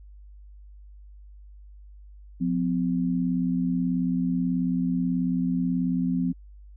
sine tone pair together, 177.39 / 255.8 Hz, F3 / C4, +27 / -39 cents, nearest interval tritone, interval 634 cents, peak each -25 dBFS, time 2.4-6.33 s, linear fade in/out 20 ms, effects added 50 Hz sine -44 dBFS peak until 6.76 s

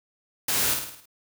white noise with echo, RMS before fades -25 dBFS, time 0.48-0.74 s, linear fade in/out 5 ms, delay 53 ms, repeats 6, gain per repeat -5 dB, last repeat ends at 1.058 s, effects none

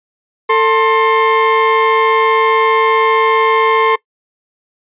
35% pulse tone pair together, 446.2 / 1058.8 Hz, A4 / C6, +24 / +20 cents, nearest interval octave + minor third, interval 1496 cents, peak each -10 dBFS, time 0.49-3.96 s, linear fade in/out 10 ms, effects noise-tail reverb RT60 0.1 s tail -21 dB re dry + resampled to 8000 Hz

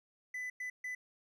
triangle tone bursts at uneven times, 2000 Hz, B6, 21 cents sharp, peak -36 dBFS, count 3, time 0.34-0.5 / 0.6-0.7 / 0.84-0.95 s, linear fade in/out 5 ms, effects none

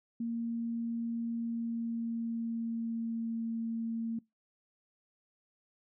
sine tone with pitch glide, 231.9 to 228 Hz, A#3 to A#3, -9 to -38 cents, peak -32 dBFS, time 0.2-4.19 s, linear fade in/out 5 ms, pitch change -29 cents, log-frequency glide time 1.33-3.49 s, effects noise-tail reverb RT60 0.2 s tail -24 dB re dry

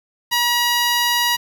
5% pulse tone with notch filter, 960 Hz, B5, 49 cents flat, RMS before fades -18 dBFS, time 0.31-1.37 s, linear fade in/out 20 ms, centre 8500 Hz, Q 0.58, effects 7-bit

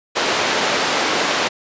pink band-pass noise, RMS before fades -19 dBFS, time 0.15-1.49 s, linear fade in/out 20 ms, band 390 to 5400 Hz, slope 12 dB/octave, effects resampled to 16000 Hz

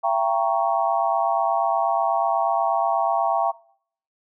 sine chord, E diminished seventh, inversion none, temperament equal with one note detuned, 675.8 / 784 / 932.3 / 1108.7 Hz, E5 / G5 / Bb5 / Db6, +43 / 0 / 0 / 0 cents, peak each -23 / -23 / -25 / -26 dBFS, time 0.03-3.52 s, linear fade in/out 20 ms, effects noise-tail reverb RT60 0.6 s tail -22 dB re dry

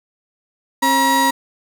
35% pulse tone pair together, 268.1 / 956 Hz, C4 / A#5, +42 / +43 cents, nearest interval octave + minor seventh, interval 2201 cents, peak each -18 / -12 dBFS, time 0.82-1.31 s, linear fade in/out 10 ms, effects none

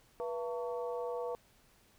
harmonic tone with a mistuned harmonic, 225.5 Hz, A3, 43 cents sharp, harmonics 2 / 3 / 4 / 5, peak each -36 / -43 / -45 / -48 dBFS, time 0.2-1.35 s, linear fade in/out 0 ms, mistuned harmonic 2, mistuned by +130 cents, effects pink hiss -66 dBFS RMS until 1.98 s

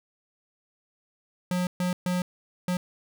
square tone bursts at uneven times, 180 Hz, F#3, 47 cents flat, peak -25 dBFS, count 4, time 1.51-1.67 / 1.8-1.93 / 2.06-2.22 / 2.68-2.77 s, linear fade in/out 2 ms, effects none

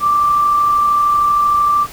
sine tone with amplitude modulation, 1175 Hz, D6, 1 cent sharp, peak -9 dBFS, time 0-1.87 s, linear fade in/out 50 ms, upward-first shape sine, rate 33 Hz, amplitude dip 25%, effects pink hiss -34 dBFS RMS until 1.92 s

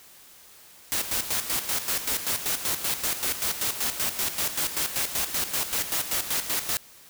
white noise with tremolo, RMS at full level -26 dBFS, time 0.92-6.77 s, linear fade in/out 0 ms, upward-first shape square, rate 5.2 Hz, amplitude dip 65%, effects white hiss -51 dBFS RMS until 7.09 s

